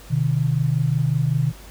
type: tone pair together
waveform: sine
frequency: 127.44 / 152.8 Hz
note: C3 / D#3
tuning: -45 / -31 cents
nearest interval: minor third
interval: 314 cents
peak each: -20 dBFS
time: 0.1-1.52 s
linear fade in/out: 20 ms
effects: added 50 Hz sine -41 dBFS peak until 1.7 s + pink hiss -45 dBFS RMS until 1.7 s